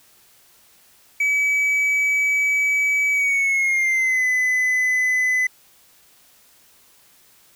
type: tone with pitch glide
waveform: triangle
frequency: 2285 to 2012 Hz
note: D7 to B6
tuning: -48 to +32 cents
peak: -15 dBFS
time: 1.2-5.47 s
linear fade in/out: 5 ms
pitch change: -220 cents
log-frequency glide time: 3.12-4.26 s
effects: white hiss -54 dBFS RMS until 7.55 s